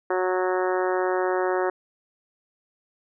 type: harmonic tone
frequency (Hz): 184.1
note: F#3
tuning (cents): -8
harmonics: 2 / 3 / 4 / 5 / 6 / 7 / 8 / 9 / 10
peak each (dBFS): -24 / -28 / -30 / -32 / -34 / -35 / -36 / -37 / -38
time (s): 0.1-1.7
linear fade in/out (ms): 5
effects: none